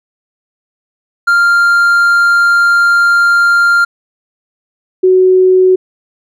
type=tone pair in turn; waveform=triangle / sine; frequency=1395 / 371.7 Hz; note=F6 / F#4; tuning=-2 / +8 cents; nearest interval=octave + major seventh; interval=2290 cents; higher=first; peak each=-4 dBFS; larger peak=neither; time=1.27-3.85 / 5.03-5.76 s; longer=first; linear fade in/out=10 ms; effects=none